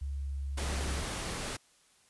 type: tone with pitch glide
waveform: sine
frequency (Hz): 69.7 to 69.18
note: C#2 to C#2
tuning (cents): +10 to -3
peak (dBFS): -33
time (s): 0.01-1.03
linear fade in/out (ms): 10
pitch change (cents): -13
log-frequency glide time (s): 0.12-0.34
type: noise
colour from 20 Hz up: pink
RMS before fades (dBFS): -37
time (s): 0.57-1.57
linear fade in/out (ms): 10
effects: white hiss -65 dBFS RMS until 2.09 s + resampled to 24000 Hz

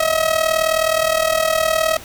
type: tone with amplitude modulation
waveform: sawtooth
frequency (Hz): 640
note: D#5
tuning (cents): +49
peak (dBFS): -8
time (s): 0-1.97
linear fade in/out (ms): 5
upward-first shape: sine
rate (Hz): 39.3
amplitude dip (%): 75
effects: pink hiss -37 dBFS RMS until 2.04 s

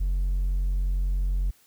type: tone with hard clipping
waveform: sine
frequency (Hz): 45.57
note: F#1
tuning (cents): -26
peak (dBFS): -23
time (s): 0-1.51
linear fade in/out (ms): 10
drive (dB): 2
effects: white hiss -60 dBFS RMS until 1.66 s

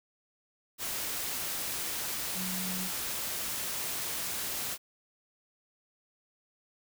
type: tone in noise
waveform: sine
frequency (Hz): 185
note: F#3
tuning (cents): 0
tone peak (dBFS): -37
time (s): 2.34-2.9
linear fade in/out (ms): 50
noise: white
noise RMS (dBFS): -35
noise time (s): 0.78-4.78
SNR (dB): -5
effects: none

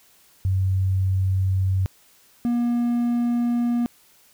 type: tone pair in turn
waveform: sine / triangle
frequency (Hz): 94.8 / 238.9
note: F#2 / A#3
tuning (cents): +43 / +43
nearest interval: octave + major third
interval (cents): 1600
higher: second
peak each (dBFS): -18 / -17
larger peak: second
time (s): 0.45-1.86 / 2.45-3.86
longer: neither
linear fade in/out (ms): 0
effects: white hiss -56 dBFS RMS until 4.33 s

